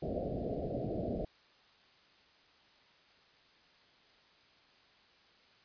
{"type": "low-pass noise", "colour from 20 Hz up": "white", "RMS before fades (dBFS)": -37, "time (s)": [0.02, 1.25], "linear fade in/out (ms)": 5, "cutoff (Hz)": 690, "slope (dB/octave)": 96, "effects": ["white hiss -64 dBFS RMS until 5.64 s", "resampled to 11025 Hz"]}